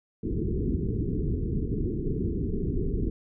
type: low-pass noise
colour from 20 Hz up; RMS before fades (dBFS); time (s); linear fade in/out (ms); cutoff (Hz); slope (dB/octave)
pink; -28; 0.23-3.1; 5; 440; 96
effects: none